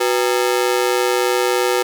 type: ring-modulated tone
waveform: sawtooth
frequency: 431.1 Hz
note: A4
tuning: 35 cents flat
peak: -8 dBFS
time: 0-1.83 s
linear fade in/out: 10 ms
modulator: 61.6 Hz
effects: none